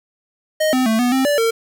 square tone with pitch steps, 622 / 256.7 / 221.9 / 245.7 / 263.8 / 582 / 455.4 Hz, D#5 / C4 / A3 / B3 / C4 / D5 / A#4, -1 / -33 / +15 / -9 / +14 / -16 / -40 cents, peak -15 dBFS, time 0.6-1.51 s, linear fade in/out 10 ms, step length 130 ms, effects 7-bit

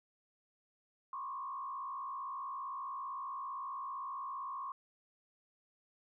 sine tone with frequency modulation, 1084 Hz, C#6, 39 cents flat, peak -39 dBFS, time 1.13-4.72 s, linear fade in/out 2 ms, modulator 57.7 Hz, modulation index 1.1, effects none

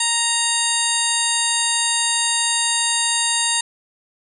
harmonic tone with a mistuned harmonic, 932.3 Hz, A#5, in tune, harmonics 1 / 2 / 3 / 4 / 5 / 7 / 8 / 9 / 10, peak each -27 / -27 / -27 / -24 / -27 / -28 / -24 / -29 / -24 dBFS, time 0-3.61 s, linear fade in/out 5 ms, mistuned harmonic 9, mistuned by +66 cents, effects none

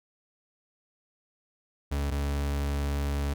40% pulse tone pair in turn, 71 / 71 Hz, C#2 / C#2, +42 / +42 cents, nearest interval unison, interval 0 cents, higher neither, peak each -26 dBFS, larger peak neither, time 1.91-2.11 / 2.11-3.34 s, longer second, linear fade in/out 10 ms, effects none

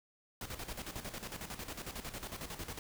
pink noise with tremolo, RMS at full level -42 dBFS, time 0.41-2.79 s, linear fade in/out 2 ms, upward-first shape square, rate 11 Hz, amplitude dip 65%, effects none

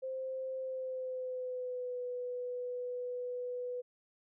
sine tone with pitch glide, 523.3 to 494.5 Hz, C5 to B4, 0 to +2 cents, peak -36 dBFS, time 0.02-3.82 s, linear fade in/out 20 ms, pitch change -98 cents, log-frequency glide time 0.59-2.01 s, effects none

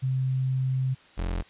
sine / 35% pulse tone pair in turn, 130.81 / 43.65 Hz, C3 / F1, 0 / 0 cents, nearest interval octave + perfect fifth, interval 1900 cents, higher first, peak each -23 / -25 dBFS, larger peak first, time 0.02-0.95 / 1.17-1.43 s, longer first, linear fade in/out 20 ms, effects white hiss -54 dBFS RMS until 1.49 s + resampled to 8000 Hz

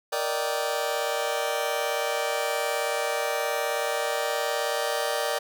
sawtooth chord, Eb major seventh, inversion second, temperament just, 466.7 / 583.4 / 622.3 / 777.8 Hz, Bb4 / D5 / Eb5 / G5, +2 / -12 / 0 / -14 cents, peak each -28 / -25 / -29 / -28 dBFS, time 0.12-5.39 s, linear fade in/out 10 ms, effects none

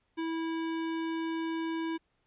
square tone, 326.7 Hz, E4, 15 cents flat, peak -32 dBFS, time 0.17-1.98 s, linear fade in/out 20 ms, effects pink hiss -75 dBFS RMS until 2.26 s + resampled to 8000 Hz

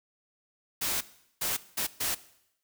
white noise bursts at uneven times, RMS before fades -30 dBFS, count 4, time 0.81-1.01 / 1.41-1.57 / 1.77-1.87 / 2-2.15 s, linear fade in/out 10 ms, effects noise-tail reverb RT60 0.8 s tail -18 dB re dry

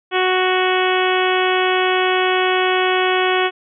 harmonic tone, 370 Hz, F#4, in tune, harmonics 1 / 2 / 3 / 4 / 5 / 6 / 7 / 8 / 9, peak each -18 / -21 / -23 / -24 / -25 / -26 / -26 / -27 / -28 dBFS, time 0.11-3.51 s, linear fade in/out 50 ms, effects none

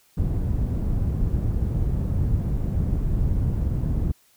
white low-pass noise, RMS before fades -23 dBFS, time 0.17-4.12 s, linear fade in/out 10 ms, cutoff 100 Hz, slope 12 dB/octave, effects white hiss -60 dBFS RMS until 4.36 s

